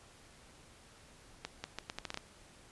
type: accelerating click train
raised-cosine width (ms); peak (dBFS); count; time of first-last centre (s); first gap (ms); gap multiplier
0.2; -21; 9; 1.45-2.174; 190; 0.77
effects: pink hiss -59 dBFS RMS until 2.71 s + resampled to 24000 Hz